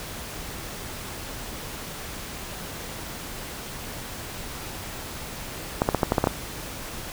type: clicks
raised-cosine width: 1 ms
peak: -5 dBFS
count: 8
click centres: 5.819 / 5.889 / 5.947 / 6.032 / 6.121 / 6.182 / 6.241 / 6.272 s
effects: pink hiss -36 dBFS RMS until 7.12 s